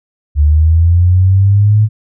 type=linear sweep; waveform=sine; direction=up; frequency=72.1 to 109 Hz; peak=-5 dBFS; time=0.35-1.89 s; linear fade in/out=50 ms; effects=none